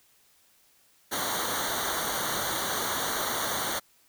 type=noise with comb filter; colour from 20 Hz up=pink; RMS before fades=-30 dBFS; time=1.11-3.8 s; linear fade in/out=20 ms; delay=0.39 ms; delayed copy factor=-0.95; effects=white hiss -63 dBFS RMS until 4.08 s